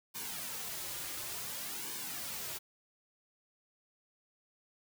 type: noise with flanger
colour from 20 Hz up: white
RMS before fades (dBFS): -41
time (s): 0.14-2.59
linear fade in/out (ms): 20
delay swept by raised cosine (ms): 1.5 to 4.6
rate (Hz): 0.56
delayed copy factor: -0.75
effects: none